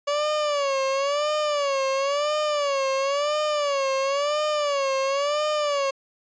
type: tone with vibrato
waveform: 30% pulse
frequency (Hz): 570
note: C#5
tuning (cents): +48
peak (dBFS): -19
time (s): 0.07-5.91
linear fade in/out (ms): 10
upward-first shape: sine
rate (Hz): 0.97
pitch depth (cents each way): 110
effects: resampled to 16000 Hz